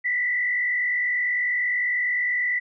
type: tone with frequency modulation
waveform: sine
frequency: 1976 Hz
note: B6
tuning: in tune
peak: -21 dBFS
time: 0.04-2.6 s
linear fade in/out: 20 ms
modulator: 48.8 Hz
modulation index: 0.96
effects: none